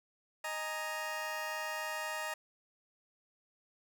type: chord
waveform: 20% pulse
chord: D# suspended fourth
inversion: none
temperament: just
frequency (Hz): 622.3 / 829.7 / 933.4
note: D#5 / G#5 / A#5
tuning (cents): 0 / -2 / +2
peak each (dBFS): -36 / -40 / -36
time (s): 0.44-2.34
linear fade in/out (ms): 5
effects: none